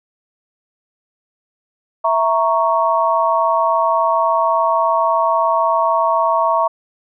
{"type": "chord", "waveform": "sine", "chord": "A# diminished", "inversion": "second", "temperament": "equal", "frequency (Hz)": [659.3, 932.3, 1108.7], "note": ["E5", "A#5", "C#6"], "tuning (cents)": [0, 0, 0], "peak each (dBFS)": -17, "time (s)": [2.04, 6.68], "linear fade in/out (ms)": 10, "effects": []}